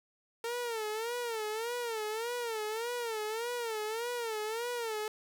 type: tone with vibrato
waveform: sawtooth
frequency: 455.2 Hz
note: A#4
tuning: 41 cents flat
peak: -30 dBFS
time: 0.44-5.08 s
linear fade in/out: 2 ms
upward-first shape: sine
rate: 1.7 Hz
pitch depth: 120 cents each way
effects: none